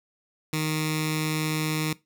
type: tone with notch filter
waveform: 10% pulse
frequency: 155.56 Hz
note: D#3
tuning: in tune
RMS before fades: -27 dBFS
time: 0.53-1.93 s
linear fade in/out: 2 ms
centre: 670 Hz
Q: 0.5
effects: noise-tail reverb RT60 0.2 s tail -19 dB re dry